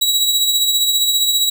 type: tone with tremolo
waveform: sawtooth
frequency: 3884 Hz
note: B7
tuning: 30 cents flat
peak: -8 dBFS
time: 0.01-1.5 s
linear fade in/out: 10 ms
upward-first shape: triangle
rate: 15 Hz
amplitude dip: 50%
effects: none